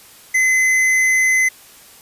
triangle tone with hard clipping, 2041 Hz, C7, 44 cents flat, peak -14 dBFS, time 0.34-1.49 s, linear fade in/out 10 ms, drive 14 dB, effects white hiss -44 dBFS RMS until 2.01 s + resampled to 32000 Hz

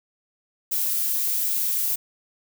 violet noise, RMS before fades -24 dBFS, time 0.71-1.96 s, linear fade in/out 10 ms, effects none

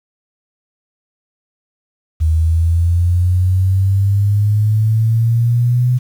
sine exponential sweep, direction up, 78.5 to 126 Hz, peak -10 dBFS, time 2.2-5.99 s, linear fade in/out 20 ms, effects 7-bit

